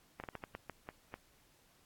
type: slowing click train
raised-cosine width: 0.5 ms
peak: -27 dBFS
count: 9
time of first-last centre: 0.2-1.141 s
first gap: 38 ms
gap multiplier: 1.31
effects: pink hiss -68 dBFS RMS until 1.85 s + AAC 64 kbps